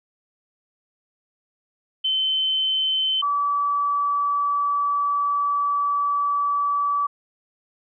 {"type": "tone pair in turn", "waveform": "sine", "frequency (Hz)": [3071, 1150.3], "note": ["G7", "D6"], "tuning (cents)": [-36, -36], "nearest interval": "octave + perfect fourth", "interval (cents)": 1700, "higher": "first", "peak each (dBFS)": -19, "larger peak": "neither", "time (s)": [[2.04, 3.22], [3.22, 7.07]], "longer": "second", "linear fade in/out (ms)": 10, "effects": []}